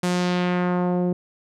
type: tone with low-pass filter sweep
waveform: sawtooth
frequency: 178.8 Hz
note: F3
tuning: 41 cents sharp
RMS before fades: -22 dBFS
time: 0.03-1.13 s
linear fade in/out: 5 ms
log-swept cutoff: 9700 to 420 Hz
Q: 1.2
effects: none